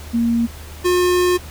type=tone pair in turn; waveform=sine / square; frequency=233.1 / 358.8 Hz; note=A#3 / F4; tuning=0 / +47 cents; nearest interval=perfect fifth; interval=747 cents; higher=second; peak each=-14 dBFS; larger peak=neither; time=0.13-0.47 / 0.84-1.38 s; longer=second; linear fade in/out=20 ms; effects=added 76 Hz sine -34 dBFS peak until 1.5 s + pink hiss -39 dBFS RMS until 1.5 s